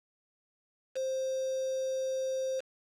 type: tone with quantisation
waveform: sine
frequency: 525 Hz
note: C5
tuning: 6 cents sharp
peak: -30 dBFS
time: 0.95-2.61 s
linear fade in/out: 20 ms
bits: 7
effects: low-pass 7000 Hz 12 dB/octave